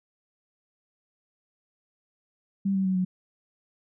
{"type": "tone with pitch steps", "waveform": "sine", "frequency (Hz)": [196, 191.86, 187.8, 183.83], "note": ["G3", "G3", "F#3", "F#3"], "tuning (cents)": [0, -37, 26, -11], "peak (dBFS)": -22, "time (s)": [2.65, 3.05], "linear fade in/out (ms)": 10, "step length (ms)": 100, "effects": []}